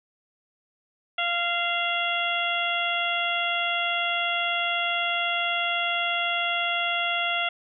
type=harmonic tone with a mistuned harmonic; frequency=692 Hz; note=F5; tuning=16 cents flat; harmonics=1 / 2 / 3 / 4 / 5; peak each=-30 / -30 / -30 / -29 / -30 dBFS; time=1.18-7.49 s; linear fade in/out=5 ms; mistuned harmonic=5; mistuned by=-56 cents; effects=none